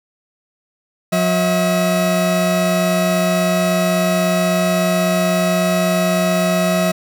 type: tone pair together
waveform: 40% pulse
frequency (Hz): 179.81 / 643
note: F#3 / E5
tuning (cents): -49 / -43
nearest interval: octave + minor seventh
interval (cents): 2206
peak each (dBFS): -16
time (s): 1.12-6.92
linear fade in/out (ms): 10
effects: none